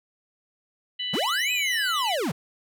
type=harmonic tone; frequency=992 Hz; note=B5; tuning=7 cents sharp; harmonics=2 / 3 / 4; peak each=-38 / -28 / -36 dBFS; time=0.99-2.16 s; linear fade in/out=10 ms
type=linear two-way sweep; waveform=square; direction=up then down; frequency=116.54 to 2566 to 116.54 Hz; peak=-25 dBFS; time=1.13-2.32 s; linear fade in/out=10 ms; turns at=1.52 s
effects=none